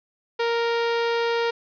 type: tone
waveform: sawtooth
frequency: 466.2 Hz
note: A#4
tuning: in tune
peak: -17 dBFS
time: 0.39-1.51 s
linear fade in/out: 10 ms
effects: resampled to 11025 Hz + 8-bit